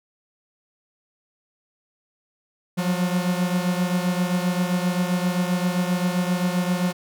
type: beating tone pair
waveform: 45% pulse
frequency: 177.3 / 184.9 Hz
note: F3 / F#3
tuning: +26 / -1 cents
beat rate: 7.6 Hz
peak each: -22 / -26 dBFS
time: 2.77-6.93 s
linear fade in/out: 20 ms
effects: none